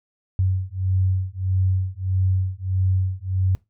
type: beating tone pair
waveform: sine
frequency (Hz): 93 / 94.6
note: F#2 / F#2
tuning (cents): +9 / +39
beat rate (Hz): 1.6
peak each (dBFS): -22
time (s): 0.39-3.55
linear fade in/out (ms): 0
effects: noise-tail reverb RT60 0.2 s tail -21 dB re dry